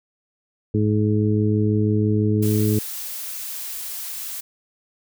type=harmonic tone; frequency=106.1 Hz; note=G#2; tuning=38 cents sharp; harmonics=1 / 2 / 3 / 4; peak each=-19 / -22 / -24 / -25 dBFS; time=0.74-2.79 s; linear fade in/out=5 ms
type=noise; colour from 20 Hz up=blue; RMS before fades=-31 dBFS; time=2.42-4.41 s; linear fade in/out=10 ms
effects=none